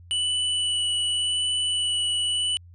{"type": "tone with vibrato", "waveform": "square", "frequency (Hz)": 2963, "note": "F#7", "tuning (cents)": 2, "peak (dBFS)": -23, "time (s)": [0.11, 2.57], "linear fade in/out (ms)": 0, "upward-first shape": "sine", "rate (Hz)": 0.88, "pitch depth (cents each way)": 9, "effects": ["added 87 Hz sine -45 dBFS peak until 2.74 s", "resampled to 24000 Hz"]}